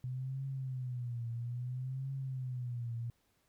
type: tone with vibrato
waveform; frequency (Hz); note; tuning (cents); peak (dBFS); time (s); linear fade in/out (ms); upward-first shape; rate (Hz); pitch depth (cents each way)
sine; 125.7; B2; +31; -36; 0.04-3.1; 0; triangle; 0.6; 140
effects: pink hiss -75 dBFS RMS until 3.48 s